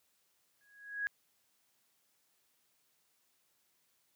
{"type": "tone with exponential growth", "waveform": "sine", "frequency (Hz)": 1658, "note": "G#6", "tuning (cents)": -3, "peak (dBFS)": -30, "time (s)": [0.61, 1.07], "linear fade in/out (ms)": 0, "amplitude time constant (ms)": 100, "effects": ["white hiss -75 dBFS RMS until 4.15 s", "high-pass 80 Hz 12 dB/octave"]}